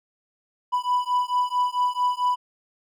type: beating tone pair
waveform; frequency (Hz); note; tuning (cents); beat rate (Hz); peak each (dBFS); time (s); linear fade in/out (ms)
triangle; 987.8 / 992.3; B5 / B5; 0 / +8; 4.5; -22; 0.72-2.36; 20
effects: none